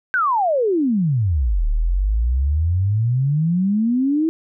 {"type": "exponential two-way sweep", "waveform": "sine", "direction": "down then up", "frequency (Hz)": [1568, 36, 329.5], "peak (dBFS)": -15, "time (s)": [0.14, 4.29], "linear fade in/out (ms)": 0, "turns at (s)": 1.67, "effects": []}